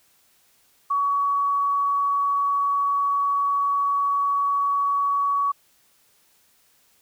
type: tone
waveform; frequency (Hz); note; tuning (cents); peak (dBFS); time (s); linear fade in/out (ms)
sine; 1128; C#6; +30; -19; 0.9-5.52; 10
effects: white hiss -61 dBFS RMS until 7.01 s